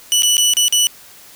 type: tone with dropouts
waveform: 20% pulse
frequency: 2960 Hz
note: F#7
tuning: in tune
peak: -6 dBFS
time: 0.12-0.87 s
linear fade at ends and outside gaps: 0 ms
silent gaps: 0.222-0.232 / 0.369-0.38 / 0.536-0.569 / 0.682-0.725 s
effects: white hiss -42 dBFS RMS until 1.35 s